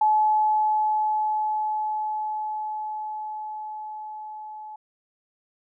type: tone with level ramp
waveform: sine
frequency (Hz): 857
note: A5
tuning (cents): -46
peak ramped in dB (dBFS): -16 to -36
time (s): 0.01-4.76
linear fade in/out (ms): 5
effects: none